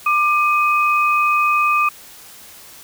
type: tone pair together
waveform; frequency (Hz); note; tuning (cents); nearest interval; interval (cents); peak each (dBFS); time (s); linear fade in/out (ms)
sine; 1190.7 / 2523; D6 / D#7; +23 / +23; octave + minor second; 1300; -14 / -19; 0.06-1.89; 5
effects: white hiss -41 dBFS RMS until 2.83 s